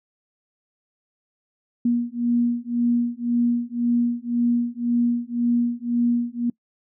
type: beating tone pair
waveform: sine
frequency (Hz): 237.8 / 239.7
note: A#3 / A#3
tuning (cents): +35 / +48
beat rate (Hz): 1.9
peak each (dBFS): -22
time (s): 1.85-6.5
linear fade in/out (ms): 5
effects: noise-tail reverb RT60 0.1 s tail -24 dB re dry